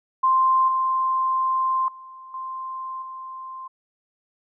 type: tone with level steps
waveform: sine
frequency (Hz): 1046.5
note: C6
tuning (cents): 0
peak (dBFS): -15 / -19 / -39 / -29 / -33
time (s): 0.23-3.68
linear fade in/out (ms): 10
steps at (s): 0.68 / 1.88 / 2.34 / 3.02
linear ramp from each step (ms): 2
effects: none